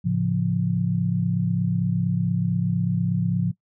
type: chord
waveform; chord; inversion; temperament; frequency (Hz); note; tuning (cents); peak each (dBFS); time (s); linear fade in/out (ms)
sine; A augmented; none; equal; 110 / 138.59 / 174.61; A2 / C#3 / E#3; 0 / 0 / 0; -26 / -26 / -22; 0.04-3.52; 20
effects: noise-tail reverb RT60 0.1 s tail -19 dB re dry